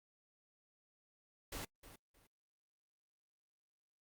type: noise with echo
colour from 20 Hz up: pink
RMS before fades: -45 dBFS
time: 1.52-1.65 s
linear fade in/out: 5 ms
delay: 310 ms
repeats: 2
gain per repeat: -12 dB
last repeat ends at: 2.27 s
effects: noise-tail reverb RT60 0.1 s tail -25 dB re dry + Opus 48 kbps